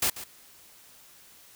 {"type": "noise with echo", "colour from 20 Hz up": "white", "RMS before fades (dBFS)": -25, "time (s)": [0.02, 0.1], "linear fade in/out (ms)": 5, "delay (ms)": 140, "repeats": 1, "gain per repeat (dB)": -14, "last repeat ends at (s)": 0.24, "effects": ["white hiss -54 dBFS RMS until 1.55 s"]}